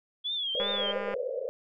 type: tone with vibrato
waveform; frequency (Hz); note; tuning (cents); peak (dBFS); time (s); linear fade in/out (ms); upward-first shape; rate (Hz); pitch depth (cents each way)
sine; 3365; G#7; +22; -29; 0.24-0.93; 20; triangle; 2.7; 140
type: band-pass noise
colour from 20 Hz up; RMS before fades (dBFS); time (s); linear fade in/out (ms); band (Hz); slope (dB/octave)
white; -34; 0.55-1.49; 0; 460 to 580; 96
type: click train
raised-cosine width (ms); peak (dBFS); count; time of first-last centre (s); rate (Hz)
0.5; -22; 110; 0.6-1.14; 202
effects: none